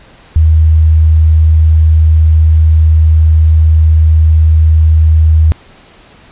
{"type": "tone", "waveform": "sine", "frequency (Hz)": 79, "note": "D#2", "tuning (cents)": 27, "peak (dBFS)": -3, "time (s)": [0.36, 5.52], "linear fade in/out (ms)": 0, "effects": ["pink hiss -40 dBFS RMS until 6.31 s", "resampled to 8000 Hz"]}